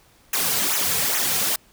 white noise with flanger, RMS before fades -22 dBFS, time 0.33-1.56 s, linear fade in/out 5 ms, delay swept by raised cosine 0.21 to 3.41 ms, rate 2.4 Hz, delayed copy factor -0.85, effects pink hiss -56 dBFS RMS until 1.72 s

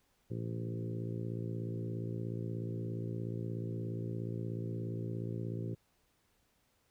harmonic tone with a mistuned harmonic, 56.9 Hz, A#1, 41 cents flat, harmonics 2 / 3 / 4 / 5 / 6 / 7 / 8 / 9, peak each -38 / -43 / -47 / -49 / -46 / -47 / -56 / -53 dBFS, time 0.3-5.75 s, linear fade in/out 10 ms, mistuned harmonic 2, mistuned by +15 cents, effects pink hiss -74 dBFS RMS until 6.9 s

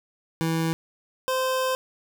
25% pulse tone pair in turn, 163.2 / 518.1 Hz, E3 / C5, -17 / -17 cents, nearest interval octave + minor sixth, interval 2000 cents, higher second, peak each -19 / -19 dBFS, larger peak neither, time 0.41-0.73 / 1.28-1.75 s, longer second, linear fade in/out 0 ms, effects none

